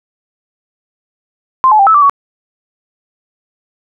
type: tone with pitch steps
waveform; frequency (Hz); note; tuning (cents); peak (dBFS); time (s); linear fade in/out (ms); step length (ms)
sine; 1045 / 858 / 790 / 1306 / 1168 / 1123; C6 / A5 / G5 / E6 / D6 / C#6; -2 / -44 / +13 / -17 / -10 / +22; -4; 1.64-2.096; 0; 76
effects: none